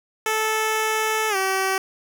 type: tone with pitch glide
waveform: 10% pulse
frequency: 437.1 to 382.7 Hz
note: A4 to G4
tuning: -11 to -42 cents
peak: -12 dBFS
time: 0.26-1.78 s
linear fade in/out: 2 ms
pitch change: -231 cents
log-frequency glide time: 1.29-1.36 s
effects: none